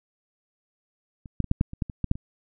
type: clicks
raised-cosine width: 5 ms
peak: -29 / -9 / -21 / -8 / -8 / -24 / -13 / -22 / -13 / -8 / -24 dBFS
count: 11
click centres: 1.258 / 1.403 / 1.443 / 1.514 / 1.611 / 1.734 / 1.822 / 1.898 / 2.043 / 2.114 / 2.155 s
effects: none